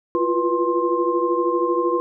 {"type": "tone cluster", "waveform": "sine", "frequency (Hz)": [341.4, 354.2, 488.4, 1055], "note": ["F4", "F4", "B4", "C6"], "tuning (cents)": [-39, 24, -19, 14], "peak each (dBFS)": -23, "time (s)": [0.15, 2], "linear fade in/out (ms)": 0, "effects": []}